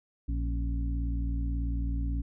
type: harmonic tone with a mistuned harmonic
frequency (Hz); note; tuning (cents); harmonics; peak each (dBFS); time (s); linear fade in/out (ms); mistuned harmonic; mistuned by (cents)
58.3; A#1; +1; 1 / 2 / 3 / 4 / 5; -28 / -40 / -42 / -49 / -39; 0.28-2.22; 10; 5; -91
effects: none